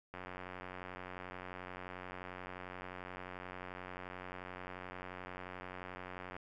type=click train; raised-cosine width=0.5 ms; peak=-30 dBFS; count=570; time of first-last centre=0.14-6.365 s; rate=91.4 Hz; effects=none